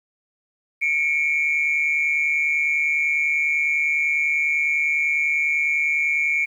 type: tone pair together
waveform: sine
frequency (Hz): 2199 / 2349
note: C#7 / D7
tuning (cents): -14 / 0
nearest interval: minor second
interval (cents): 114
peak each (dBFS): -20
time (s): 0.81-6.46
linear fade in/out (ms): 20
effects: tanh soft clip ceiling -12 dBFS + 9-bit